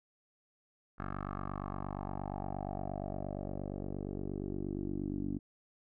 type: tone with low-pass filter sweep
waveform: 10% pulse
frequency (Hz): 48.57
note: G1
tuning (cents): -15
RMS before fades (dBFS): -39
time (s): 0.98-5.39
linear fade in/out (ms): 20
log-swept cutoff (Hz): 1400 to 280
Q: 4.1
effects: none